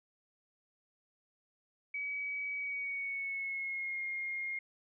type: tone with pitch glide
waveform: sine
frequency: 2274 to 2134 Hz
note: C#7 to C7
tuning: +44 to +34 cents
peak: -35 dBFS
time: 1.94-4.59 s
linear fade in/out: 5 ms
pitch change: -110 cents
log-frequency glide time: 2.55-4.03 s
effects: none